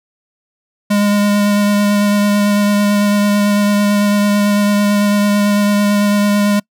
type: tone with vibrato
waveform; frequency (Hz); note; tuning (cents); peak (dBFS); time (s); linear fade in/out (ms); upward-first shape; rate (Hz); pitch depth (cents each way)
square; 205; G#3; -22; -11; 0.9-6.6; 10; sine; 9; 12
effects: noise-tail reverb RT60 0.1 s tail -26 dB re dry